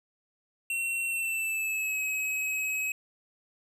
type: tone with pitch glide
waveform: square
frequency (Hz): 2721 to 2553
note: F7 to D#7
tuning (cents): -46 to +44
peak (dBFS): -29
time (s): 0.7-2.92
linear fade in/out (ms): 2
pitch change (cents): -110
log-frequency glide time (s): 1.07-2
effects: none